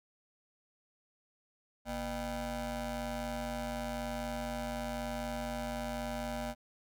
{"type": "ring-modulated tone", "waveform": "25% pulse", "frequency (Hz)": 185, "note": "F#3", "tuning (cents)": 0, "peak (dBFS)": -29, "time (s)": [1.85, 6.55], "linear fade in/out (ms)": 50, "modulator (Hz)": 422, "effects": []}